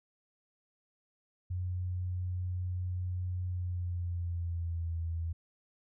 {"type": "tone with pitch glide", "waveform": "sine", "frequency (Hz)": [90.5, 82.99], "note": ["F#2", "E2"], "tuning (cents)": [-38, 12], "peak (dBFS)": -32, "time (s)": [1.5, 5.33], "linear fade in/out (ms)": 10, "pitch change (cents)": -150, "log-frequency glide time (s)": [3.49, 4.97], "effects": []}